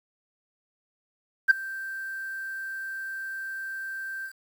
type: tone with ADSR envelope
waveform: sine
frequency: 1568 Hz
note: G6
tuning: in tune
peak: -9 dBFS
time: 1.48-4.33 s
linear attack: 26 ms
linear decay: 10 ms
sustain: -23 dB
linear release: 85 ms
effects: tanh soft clip ceiling -10 dBFS + 8-bit